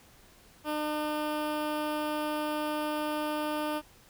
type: tone with notch filter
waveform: 15% pulse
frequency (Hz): 302.2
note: D4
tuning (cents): +50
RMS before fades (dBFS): -32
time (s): 0.64-3.82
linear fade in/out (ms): 50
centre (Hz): 6700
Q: 0.88
effects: pink hiss -58 dBFS RMS until 4.09 s